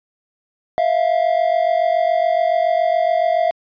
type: tone pair together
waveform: triangle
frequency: 651.4 / 698.5 Hz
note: E5 / F5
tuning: -21 / 0 cents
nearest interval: minor second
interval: 121 cents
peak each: -15 dBFS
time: 0.78-3.51 s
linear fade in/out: 0 ms
effects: resampled to 11025 Hz